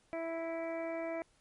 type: harmonic tone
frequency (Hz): 329.6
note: E4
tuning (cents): 0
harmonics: 1 / 2 / 3 / 4 / 5 / 6 / 7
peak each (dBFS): -41 / -37 / -50 / -52 / -55 / -51 / -49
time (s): 0.13-1.22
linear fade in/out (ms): 0
effects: pink hiss -70 dBFS RMS until 1.4 s + MP3 48 kbps